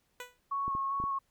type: tone with exponential decay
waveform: 10% pulse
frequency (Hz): 493.9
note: B4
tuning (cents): 0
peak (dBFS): -29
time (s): 0.2-0.39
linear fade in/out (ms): 1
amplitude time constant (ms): 40
type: tone with vibrato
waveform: sine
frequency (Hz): 1100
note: C#6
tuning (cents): -14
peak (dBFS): -30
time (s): 0.51-1.19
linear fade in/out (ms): 10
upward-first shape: square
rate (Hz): 2.5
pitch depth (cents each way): 15
type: clicks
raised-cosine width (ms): 3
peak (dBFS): -29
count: 4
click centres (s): 0.68 / 0.751 / 1.001 / 1.039
effects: pink hiss -74 dBFS RMS until 1.3 s